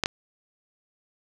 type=clicks; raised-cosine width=0.2 ms; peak=-6 dBFS; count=2; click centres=0.037 / 0.059 s; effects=none